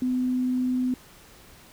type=tone with vibrato; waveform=sine; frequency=253 Hz; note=B3; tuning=42 cents sharp; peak=-22 dBFS; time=0.02-0.94 s; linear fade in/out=2 ms; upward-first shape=triangle; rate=20 Hz; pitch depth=10 cents each way; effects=pink hiss -51 dBFS RMS until 1.72 s